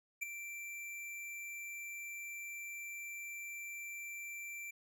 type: tone with ADSR envelope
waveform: square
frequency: 2348 Hz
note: D7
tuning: 1 cent flat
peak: -34 dBFS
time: 0.21-4.71 s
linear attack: 18 ms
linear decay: 11 ms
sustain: -10 dB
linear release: 8 ms
effects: none